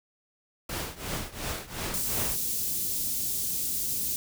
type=noise with tremolo; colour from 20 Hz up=pink; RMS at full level=-31 dBFS; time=0.69-2.36 s; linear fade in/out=5 ms; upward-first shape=triangle; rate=2.8 Hz; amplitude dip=90%
type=band-stop noise; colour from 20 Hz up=white; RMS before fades=-30 dBFS; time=1.94-4.16 s; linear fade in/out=0 ms; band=280 to 5900 Hz; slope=12 dB/octave
effects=none

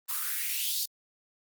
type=noise with high-pass filter sweep; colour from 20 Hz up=blue; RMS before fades=-31 dBFS; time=0.08-0.86 s; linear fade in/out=20 ms; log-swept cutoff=1000 to 4600 Hz; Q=3.8; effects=Opus 24 kbps

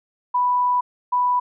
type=tone pair in turn; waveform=sine; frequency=987.8 / 987.8 Hz; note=B5 / B5; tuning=0 / 0 cents; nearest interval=unison; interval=0 cents; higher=neither; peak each=-16 dBFS; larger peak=neither; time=0.34-0.81 / 1.12-1.4 s; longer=first; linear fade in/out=10 ms; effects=none

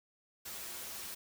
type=noise with comb filter; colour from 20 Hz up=white; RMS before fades=-44 dBFS; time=0.45-1.15 s; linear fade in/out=10 ms; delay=6.7 ms; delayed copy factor=-0.7; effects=none

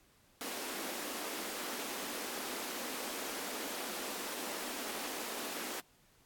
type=high-pass noise; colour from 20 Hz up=pink; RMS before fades=-41 dBFS; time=0.41-5.8 s; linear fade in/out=0 ms; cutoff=220 Hz; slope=48 dB/octave; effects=pink hiss -67 dBFS RMS until 6.25 s + AAC 64 kbps

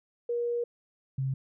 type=tone pair in turn; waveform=sine; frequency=476.1 / 133.6 Hz; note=A#4 / C3; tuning=+37 / +36 cents; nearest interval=octave + minor seventh; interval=2201 cents; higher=first; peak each=-27 dBFS; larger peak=neither; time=0.29-0.64 / 1.18-1.34 s; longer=first; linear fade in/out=5 ms; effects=none

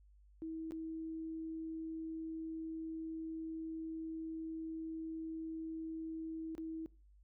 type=tone with dropouts; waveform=sine; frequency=322.2 Hz; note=E4; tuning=39 cents flat; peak=-40 dBFS; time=0.42-6.86 s; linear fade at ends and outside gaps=0 ms; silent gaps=0.709-0.72 / 6.551-6.58 s; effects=noise-tail reverb RT60 0.4 s tail -22 dB re dry + added 50 Hz sine -61 dBFS peak until 7.23 s

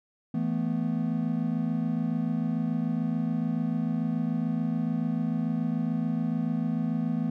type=chord; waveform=triangle; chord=E suspended fourth; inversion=none; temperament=equal; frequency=164.81 / 220 / 246.9 Hz; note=E3 / A3 / B3; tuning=0 / 0 / 0 cents; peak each=-28 dBFS; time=0.34-7.3 s; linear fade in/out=5 ms; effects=none

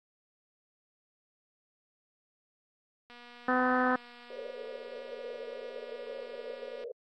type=click train; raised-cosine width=0.3 ms; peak=-36 dBFS; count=902; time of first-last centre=3.1-6.839 s; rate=241 Hz
type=harmonic tone; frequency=253 Hz; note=B3; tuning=42 cents sharp; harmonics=1 / 2 / 3 / 4 / 5 / 6 / 7; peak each=-30 / -32 / -32 / -35 / -32 / -33 / -36 dBFS; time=3.48-3.96 s; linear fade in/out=5 ms
type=band-pass noise; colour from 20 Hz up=white; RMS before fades=-42 dBFS; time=4.3-6.92 s; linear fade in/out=5 ms; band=430 to 570 Hz; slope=96 dB/octave
effects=AAC 64 kbps

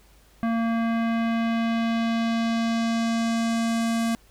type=tone with low-pass filter sweep; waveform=square; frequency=229 Hz; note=A#3; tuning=31 cents flat; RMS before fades=-24 dBFS; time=0.43-4.15 s; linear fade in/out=0 ms; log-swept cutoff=1600 to 11000 Hz; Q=1.1; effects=added 50 Hz sine -55 dBFS peak until 4.3 s + pink hiss -58 dBFS RMS until 4.3 s

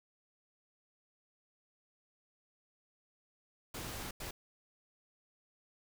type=noise bursts at uneven times; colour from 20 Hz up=pink; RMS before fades=-43 dBFS; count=2; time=3.74-4.11 / 4.2-4.31 s; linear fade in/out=5 ms; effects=none

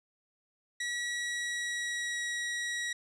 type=tone with pitch glide; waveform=sawtooth; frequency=1927 to 1912.6 Hz; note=B6 to A#6; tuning=-43 to +44 cents; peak=-29 dBFS; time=0.8-2.93 s; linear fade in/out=5 ms; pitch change=-13 cents; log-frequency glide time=0.99-2.21 s; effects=resampled to 22050 Hz

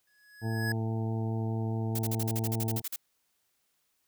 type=tone with exponential growth; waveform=square; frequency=1681 Hz; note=G#6; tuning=20 cents sharp; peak=-30 dBFS; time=0.07-0.72 s; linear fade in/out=2 ms; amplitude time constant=140 ms
type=harmonic tone; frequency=111.9 Hz; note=A2; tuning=30 cents sharp; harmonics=1 / 2 / 3 / 4 / 6 / 7 / 8; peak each=-30 / -36 / -40 / -42 / -46 / -47 / -48 dBFS; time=0.41-2.82 s; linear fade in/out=50 ms
type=noise bursts; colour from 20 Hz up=blue; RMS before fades=-35 dBFS; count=13; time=1.95-2.961 s; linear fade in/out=5 ms; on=39 ms; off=42 ms
effects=white hiss -75 dBFS RMS until 4.07 s

